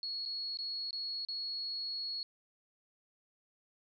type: tone with dropouts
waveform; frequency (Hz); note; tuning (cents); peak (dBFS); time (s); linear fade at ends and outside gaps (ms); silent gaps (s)
sine; 4341; C#8; -37; -36; 0.03-2.23; 1; 0.253-0.259 / 0.572-0.588 / 0.908-0.929 / 1.25-1.286
effects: none